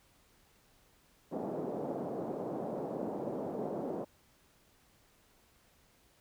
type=band-pass noise; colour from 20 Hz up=white; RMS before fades=-38 dBFS; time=1.31-4.05 s; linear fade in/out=20 ms; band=160 to 640 Hz; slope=24 dB/octave; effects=pink hiss -67 dBFS RMS until 6.2 s